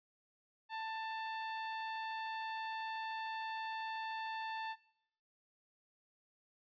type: tone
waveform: sawtooth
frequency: 887 Hz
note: A5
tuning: 14 cents sharp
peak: -36 dBFS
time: 0.69-4.76 s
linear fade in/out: 50 ms
effects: noise-tail reverb RT60 0.7 s tail -19 dB re dry + resampled to 11025 Hz